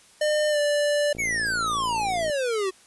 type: tone with pitch glide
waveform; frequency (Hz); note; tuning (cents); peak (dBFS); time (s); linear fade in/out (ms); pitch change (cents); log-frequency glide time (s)
square; 604 to 586.1; D5 to D5; +48 to -4; -21; 0.21-1.13; 5; -52; 0.49-0.59
type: click train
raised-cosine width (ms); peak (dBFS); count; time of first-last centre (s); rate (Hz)
2; -25; 66; 1.15-2.298; 56.6
type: exponential sweep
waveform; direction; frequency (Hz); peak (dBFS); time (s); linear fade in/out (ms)
square; down; 2300 to 365.8; -24; 1.18-2.71; 20
effects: white hiss -54 dBFS RMS until 2.86 s + resampled to 24000 Hz